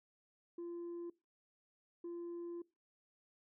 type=tone bursts at uneven times; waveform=sine; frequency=343.9 Hz; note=F4; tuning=27 cents flat; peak=-40 dBFS; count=2; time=0.58-1.1 / 2.04-2.62 s; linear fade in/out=5 ms; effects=noise-tail reverb RT60 0.3 s tail -24 dB re dry + tanh soft clip ceiling -41 dBFS